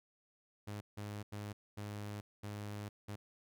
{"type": "tone bursts at uneven times", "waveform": "sawtooth", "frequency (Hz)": 103.6, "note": "G#2", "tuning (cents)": -4, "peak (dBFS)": -38, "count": 6, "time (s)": [[0.67, 0.81], [0.97, 1.23], [1.32, 1.53], [1.77, 2.21], [2.43, 2.89], [3.08, 3.16]], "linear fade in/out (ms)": 10, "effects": []}